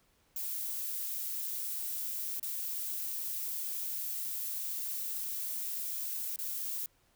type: noise with dropouts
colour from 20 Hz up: violet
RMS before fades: -37 dBFS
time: 0.36-6.86 s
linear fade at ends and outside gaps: 2 ms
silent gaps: 2.397-2.428 / 6.361-6.388 s
effects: pink hiss -70 dBFS RMS until 7.15 s